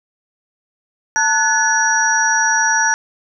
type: tone cluster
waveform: sine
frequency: 891 / 1476 / 1707 / 5760 Hz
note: A5 / F#6 / G#6 / F#8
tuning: +22 / -5 / +47 / -47 cents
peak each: -18 dBFS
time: 1.16-2.94 s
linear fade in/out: 0 ms
effects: none